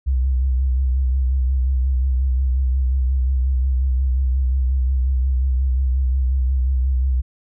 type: tone with vibrato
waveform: sine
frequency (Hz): 64.7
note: C2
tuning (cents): -19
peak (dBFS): -15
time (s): 0.06-7.22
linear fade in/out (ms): 20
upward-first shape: sine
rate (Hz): 5.6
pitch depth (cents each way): 57
effects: none